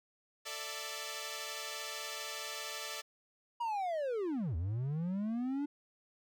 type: chord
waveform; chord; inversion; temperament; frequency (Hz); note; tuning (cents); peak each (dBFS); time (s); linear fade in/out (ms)
5% pulse; A suspended fourth; none; equal with one note detuned; 443.6 / 587.3 / 659.3; A4 / D5 / E5; +14 / 0 / 0; -34 / -31 / -35; 0.45-3.02; 20
type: linear two-way sweep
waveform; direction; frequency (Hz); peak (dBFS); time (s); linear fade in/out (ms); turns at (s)
triangle; down then up; 966 to 76.5 to 294.4; -31; 3.6-5.66; 10; 4.56
effects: none